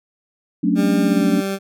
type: chord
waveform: sine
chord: D major seventh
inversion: first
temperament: just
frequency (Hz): 183.54 / 220.2 / 275.3 / 293.7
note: F#3 / A3 / C#4 / D4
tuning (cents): -14 / +2 / -12 / 0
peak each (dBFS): -20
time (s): 0.63-1.41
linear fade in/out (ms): 10
type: tone with pitch glide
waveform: 20% pulse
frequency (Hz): 199.9 to 195.22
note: G3 to G3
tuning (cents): +34 to -7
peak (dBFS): -16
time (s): 0.75-1.59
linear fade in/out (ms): 50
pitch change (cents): -41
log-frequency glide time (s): 1.02-1.3
effects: none